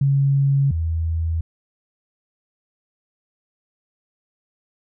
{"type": "tone pair in turn", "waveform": "sine", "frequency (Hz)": [138.59, 81.74], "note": ["C#3", "E2"], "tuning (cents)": [0, -14], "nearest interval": "major sixth", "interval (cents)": 914, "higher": "first", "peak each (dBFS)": [-14, -19], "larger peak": "first", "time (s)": [[0.01, 0.71], [0.71, 1.41]], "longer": "neither", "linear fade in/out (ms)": 5, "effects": []}